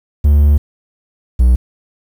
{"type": "tone pair in turn", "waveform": "triangle", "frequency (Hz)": [73, 61.39], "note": ["D2", "B1"], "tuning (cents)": [-10, -10], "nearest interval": "minor third", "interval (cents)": 300, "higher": "first", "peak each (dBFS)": -4, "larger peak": "neither", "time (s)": [[0.24, 0.58], [1.39, 1.56]], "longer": "first", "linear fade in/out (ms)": 10, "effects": ["7-bit"]}